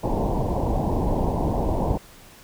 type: low-pass noise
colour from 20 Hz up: pink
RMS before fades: -23 dBFS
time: 0.03-1.98 s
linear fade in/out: 10 ms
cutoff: 1000 Hz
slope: 96 dB/octave
effects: pink hiss -48 dBFS RMS until 2.43 s